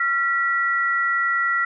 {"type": "tone pair together", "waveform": "sine", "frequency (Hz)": [1371, 1940.6], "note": ["F6", "B6"], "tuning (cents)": [-32, -31], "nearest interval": "tritone", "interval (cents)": 601, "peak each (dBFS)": [-21, -21], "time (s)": [0, 1.65], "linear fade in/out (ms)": 5, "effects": []}